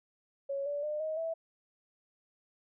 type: tone with pitch steps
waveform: sine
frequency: 554.4 / 577.9 / 602.5 / 628.1 / 654.7 Hz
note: C#5 / D5 / D5 / D#5 / E5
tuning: 0 / -28 / +44 / +16 / -12 cents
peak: -32 dBFS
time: 0.49-1.34 s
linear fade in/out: 10 ms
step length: 170 ms
effects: none